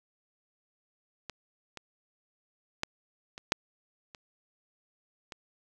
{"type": "clicks", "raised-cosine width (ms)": 0.2, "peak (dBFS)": [-21, -24, -12, -25, -6, -28, -24], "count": 7, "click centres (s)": [1.297, 1.773, 2.834, 3.379, 3.521, 4.148, 5.322], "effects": []}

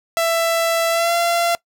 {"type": "tone with pitch glide", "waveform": "sawtooth", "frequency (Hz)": [665, 684.5], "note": ["E5", "F5"], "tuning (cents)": [15, -35], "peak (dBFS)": -12, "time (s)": [0.17, 1.55], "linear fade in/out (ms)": 0, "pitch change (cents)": 50, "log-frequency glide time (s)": [0.9, 1.14], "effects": ["noise-tail reverb RT60 0.1 s tail -22 dB re dry"]}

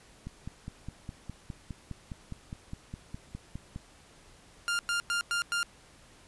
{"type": "click train", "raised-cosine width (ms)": 5, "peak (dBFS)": -26, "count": 18, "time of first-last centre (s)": [0.27, 3.761], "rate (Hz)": 4.87}
{"type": "tone bursts", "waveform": "sawtooth", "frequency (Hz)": 1400, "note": "F6", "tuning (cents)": 4, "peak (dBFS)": -24, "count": 5, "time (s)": [4.68, 5.63], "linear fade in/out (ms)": 0, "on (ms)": 110, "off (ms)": 100}
{"effects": ["pink hiss -57 dBFS RMS until 6.27 s", "resampled to 24000 Hz"]}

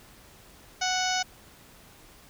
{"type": "harmonic tone", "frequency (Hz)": 740, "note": "F#5", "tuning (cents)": 0, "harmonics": [1, 2, 3, 4, 5, 6, 7, 8, 9], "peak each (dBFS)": [-29, -32, -35, -35, -37, -38, -34, -35, -38], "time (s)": [0.81, 1.23], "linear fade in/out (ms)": 10, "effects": ["pink hiss -53 dBFS RMS until 2.29 s"]}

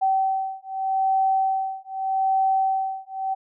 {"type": "beating tone pair", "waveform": "sine", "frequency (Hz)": [768, 768.82], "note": ["G5", "G5"], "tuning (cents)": [-36, -34], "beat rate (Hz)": 0.82, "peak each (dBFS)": -23, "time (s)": [0.01, 3.35], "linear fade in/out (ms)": 20, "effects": []}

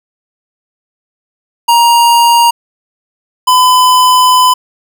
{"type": "tone pair in turn", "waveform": "square", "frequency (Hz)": [941, 1008.1], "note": ["A#5", "B5"], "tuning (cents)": [16, 35], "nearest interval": "minor second", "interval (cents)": 119, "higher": "second", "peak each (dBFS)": -5, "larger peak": "neither", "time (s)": [[1.68, 2.51], [3.47, 4.54]], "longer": "second", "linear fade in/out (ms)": 10, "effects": []}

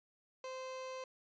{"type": "tone", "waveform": "30% pulse", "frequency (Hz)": 519, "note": "C5", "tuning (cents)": -14, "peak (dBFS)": -40, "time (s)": [0.44, 1.04], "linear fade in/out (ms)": 2, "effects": ["resampled to 16000 Hz"]}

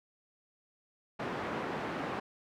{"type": "band-pass noise", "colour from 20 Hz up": "pink", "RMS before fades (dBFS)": -37, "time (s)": [1.19, 2.2], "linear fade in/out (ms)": 10, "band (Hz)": [210, 1700], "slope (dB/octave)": 12, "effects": []}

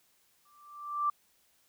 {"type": "tone with exponential growth", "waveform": "sine", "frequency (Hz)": 1174.7, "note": "D6", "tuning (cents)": 0, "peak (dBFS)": -24, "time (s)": [0.45, 1.1], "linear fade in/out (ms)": 5, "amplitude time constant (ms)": 140, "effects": ["white hiss -69 dBFS RMS until 1.68 s"]}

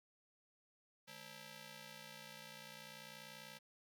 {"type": "ring-modulated tone", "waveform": "5% pulse", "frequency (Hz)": 362.9, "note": "F#4", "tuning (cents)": -34, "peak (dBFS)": -38, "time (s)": [1.07, 3.59], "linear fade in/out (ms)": 20, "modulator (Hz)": 1240, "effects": []}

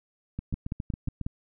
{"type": "two click trains", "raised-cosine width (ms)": 5, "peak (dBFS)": [-18, -20], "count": [5, 7], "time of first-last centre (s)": [[0.54, 1.265], [0.39, 1.213]], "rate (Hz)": [5.52, 7.29], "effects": []}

